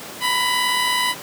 15% pulse tone pair together, 960.6 / 999 Hz, B5 / B5, -48 / +20 cents, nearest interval minor second, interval 68 cents, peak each -19 / -12 dBFS, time 0.2-1.15 s, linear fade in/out 50 ms, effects pink hiss -34 dBFS RMS until 1.22 s + high-pass 200 Hz 12 dB/octave

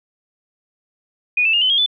sine tone with pitch steps, 2466 / 2643 / 2833 / 3036 / 3254 / 3487 Hz, D#7 / E7 / F7 / F#7 / G#7 / A7, -16 / +4 / +24 / +44 / -36 / -16 cents, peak -13 dBFS, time 1.37-1.862 s, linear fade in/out 5 ms, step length 82 ms, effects none

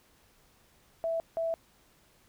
sine tone bursts at uneven times, 659.3 Hz, E5, in tune, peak -28 dBFS, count 2, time 1.04-1.2 / 1.37-1.54 s, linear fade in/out 0 ms, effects pink hiss -64 dBFS RMS until 2.28 s

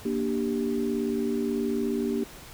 sine chord, G minor, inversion first, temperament just, 235.2 / 294 / 392 Hz, Bb3 / D4 / G4, +16 / +2 / 0 cents, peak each -28 / -31 / -29 dBFS, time 0.05-2.24 s, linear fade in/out 5 ms, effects pink hiss -46 dBFS RMS until 2.53 s

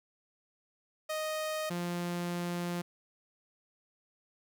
sawtooth tone pair in turn, 622.3 / 174.63 Hz, D#5 / F3, 0 / 0 cents, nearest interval octave + minor seventh, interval 2200 cents, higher first, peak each -29 / -29 dBFS, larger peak neither, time 1.09-1.7 / 1.7-2.82 s, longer second, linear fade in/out 10 ms, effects none

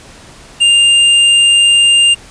square tone, 2801 Hz, F7, 4 cents sharp, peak -6 dBFS, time 0.6-2.15 s, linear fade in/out 20 ms, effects pink hiss -37 dBFS RMS until 2.3 s + resampled to 22050 Hz

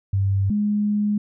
sine tone pair in turn, 98 / 207.9 Hz, G2 / G#3, 0 / +2 cents, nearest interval octave + minor second, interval 1302 cents, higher second, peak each -17 / -18 dBFS, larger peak first, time 0.13-0.5 / 0.5-1.18 s, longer second, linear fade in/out 5 ms, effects none

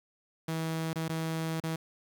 sawtooth tone with dropouts, 161.7 Hz, E3, 33 cents flat, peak -27 dBFS, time 0.48-1.76 s, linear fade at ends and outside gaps 5 ms, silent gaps 0.933-0.957 / 1.083-1.094 / 1.602-1.636 s, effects 9-bit

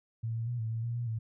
sine tone with pitch steps, 113.7 / 114.4 / 121.1 / 111.6 / 113.5 / 117.7 / 119.8 / 112 Hz, A#2 / A#2 / B2 / A2 / A#2 / A#2 / A#2 / A2, -43 / -32 / -34 / +25 / -46 / +17 / +48 / +31 cents, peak -31 dBFS, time 0.23-1.19 s, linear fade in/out 10 ms, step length 120 ms, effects none

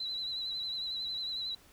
sine tone with vibrato, 3980 Hz, B7, 13 cents sharp, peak -34 dBFS, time 0-1.55 s, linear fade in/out 5 ms, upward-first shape sine, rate 11 Hz, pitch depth 44 cents each way, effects pink hiss -60 dBFS RMS until 1.72 s

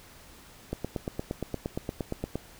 click train, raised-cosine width 2 ms, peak -17 dBFS, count 15, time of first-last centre 0.73-2.356 s, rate 8.61 Hz, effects pink hiss -52 dBFS RMS until 2.59 s

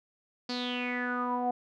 sawtooth tone with low-pass filter sweep, 246.9 Hz, B3, in tune, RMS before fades -32 dBFS, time 0.49-1.51 s, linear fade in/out 5 ms, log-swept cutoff 4700 to 710 Hz, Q 8.1, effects none

